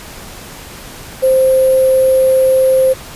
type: tone with sample-and-hold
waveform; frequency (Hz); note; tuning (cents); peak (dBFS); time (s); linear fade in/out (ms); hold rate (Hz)
sine; 523.3; C5; 0; -7; 1.22-2.94; 20; 11025
effects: pink hiss -32 dBFS RMS until 3.15 s + resampled to 32000 Hz